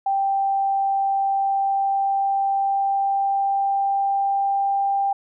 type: tone with pitch glide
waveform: sine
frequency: 785 to 792.3 Hz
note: G5 to G5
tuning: +2 to +18 cents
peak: -18 dBFS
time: 0.06-5.13 s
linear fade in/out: 5 ms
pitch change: +16 cents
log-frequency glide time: 1.31-4.83 s
effects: none

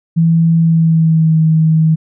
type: tone with pitch glide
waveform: sine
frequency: 165 to 159.1 Hz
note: E3 to D#3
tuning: +2 to +39 cents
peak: -7 dBFS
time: 0.16-1.96 s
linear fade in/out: 20 ms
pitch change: -63 cents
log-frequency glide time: 0.58-1.38 s
effects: none

